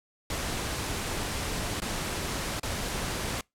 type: noise with dropouts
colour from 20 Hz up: pink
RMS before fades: -32 dBFS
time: 0.3-3.41 s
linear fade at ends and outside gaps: 2 ms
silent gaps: 1.802-1.819 / 2.598-2.631 s
effects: noise-tail reverb RT60 0.2 s tail -26 dB re dry + low-pass 11000 Hz 12 dB/octave